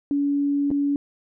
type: tone with dropouts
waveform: sine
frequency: 284.3 Hz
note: C#4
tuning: 44 cents sharp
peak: -19 dBFS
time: 0.11-0.96 s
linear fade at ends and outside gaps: 1 ms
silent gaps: 0.705-0.713 s
effects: none